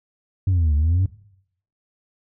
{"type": "exponential two-way sweep", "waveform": "sine", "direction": "down then up", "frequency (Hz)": [98, 72.2, 97.8], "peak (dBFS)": -13, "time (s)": [0.47, 1.06], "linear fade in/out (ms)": 5, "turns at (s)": 0.75, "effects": ["noise-tail reverb RT60 0.7 s tail -19 dB re dry", "tanh soft clip ceiling -14 dBFS"]}